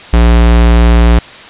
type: tone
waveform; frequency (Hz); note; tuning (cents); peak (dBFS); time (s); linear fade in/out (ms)
square; 58.27; A#1; 0; -4; 0.13-1.19; 5
effects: white hiss -31 dBFS RMS until 1.49 s + resampled to 8000 Hz